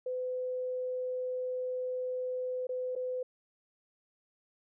sine tone with dropouts, 506 Hz, B4, 42 cents sharp, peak -32 dBFS, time 0.06-3.23 s, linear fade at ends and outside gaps 5 ms, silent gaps 2.67-2.691 / 2.953-2.961 s, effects none

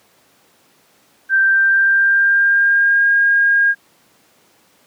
sine tone with pitch glide, 1568 to 1622.4 Hz, G6 to G#6, 0 to -41 cents, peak -10 dBFS, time 1.29-3.75 s, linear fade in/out 50 ms, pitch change +59 cents, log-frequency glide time 1.4-3.1 s, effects pink hiss -54 dBFS RMS until 4.86 s + high-pass 200 Hz 12 dB/octave

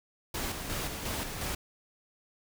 pink noise with tremolo, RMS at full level -34 dBFS, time 0.34-1.55 s, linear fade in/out 5 ms, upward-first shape square, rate 2.8 Hz, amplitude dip 40%, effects none

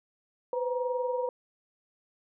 sine tone cluster, 500 / 521 / 947 Hz, B4 / C5 / A#5, +21 / -7 / +27 cents, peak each -29 / -36 / -35 dBFS, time 0.53-1.29 s, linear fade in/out 2 ms, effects none

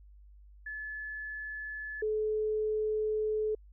sine tone pair in turn, 1723 / 430 Hz, A6 / A4, -37 / -40 cents, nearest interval 2 octaves, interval 2403 cents, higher first, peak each -37 / -28 dBFS, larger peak second, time 0.66-2.02 / 2.02-3.55 s, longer second, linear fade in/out 5 ms, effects added 50 Hz sine -52 dBFS peak until 3.72 s

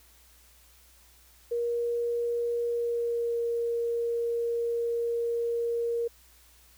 sine tone with pitch glide, 473.2 to 468.6 Hz, A#4 to A#4, +26 to +9 cents, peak -26 dBFS, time 1.51-6.08 s, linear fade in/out 10 ms, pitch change -17 cents, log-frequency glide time 2.66-3.39 s, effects added 60 Hz sine -60 dBFS peak until 6.77 s + white hiss -59 dBFS RMS until 6.77 s

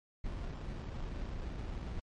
brown noise with sample-and-hold, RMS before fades -40 dBFS, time 0.24-2 s, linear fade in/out 5 ms, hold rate 2100 Hz, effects low-pass 5000 Hz 12 dB/octave + MP3 48 kbps

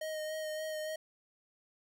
square tone with vibrato, 622.3 Hz, D#5, in tune, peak -37 dBFS, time 0.01-0.96 s, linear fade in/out 5 ms, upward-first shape sine, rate 3.5 Hz, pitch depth 19 cents each way, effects none

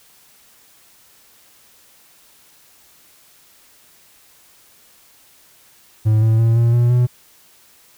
triangle tone with pitch steps, 108.7 / 111.43 / 114.24 / 117.11 / 120.05 / 123.07 Hz, A2 / A2 / A#2 / A#2 / B2 / B2, -21 / +22 / -35 / +8 / -49 / -6 cents, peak -9 dBFS, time 6.05-7.07 s, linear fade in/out 20 ms, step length 170 ms, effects white hiss -51 dBFS RMS until 7.97 s

